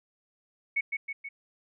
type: tone with echo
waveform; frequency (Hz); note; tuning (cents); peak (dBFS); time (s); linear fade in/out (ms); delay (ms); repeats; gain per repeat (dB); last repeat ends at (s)
sine; 2217; C#7; 0; -24; 0.76-0.81; 10; 160; 3; -4; 1.29
effects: none